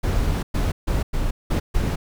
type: noise bursts at uneven times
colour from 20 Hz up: brown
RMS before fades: -21 dBFS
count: 6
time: 0.03-0.43 / 0.54-0.72 / 0.87-1.03 / 1.13-1.31 / 1.5-1.6 / 1.74-1.96 s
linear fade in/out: 10 ms
effects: none